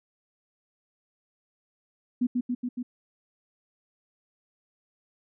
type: tone with echo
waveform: sine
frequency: 246.3 Hz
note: B3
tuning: 5 cents flat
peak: -21 dBFS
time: 2.21-2.27 s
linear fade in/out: 10 ms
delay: 140 ms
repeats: 4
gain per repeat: -2 dB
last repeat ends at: 2.83 s
effects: none